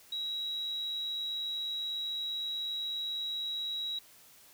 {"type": "tone", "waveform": "sine", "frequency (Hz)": 3864, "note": "B7", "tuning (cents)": -39, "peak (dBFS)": -33, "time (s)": [0.12, 3.99], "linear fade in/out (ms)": 5, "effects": ["white hiss -58 dBFS RMS until 4.53 s"]}